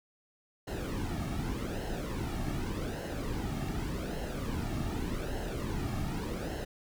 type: noise with flanger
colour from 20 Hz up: brown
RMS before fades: -35 dBFS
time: 0.67-6.65 s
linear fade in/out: 10 ms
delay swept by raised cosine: 0.84 to 2.04 ms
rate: 0.85 Hz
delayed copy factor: -0.65
effects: none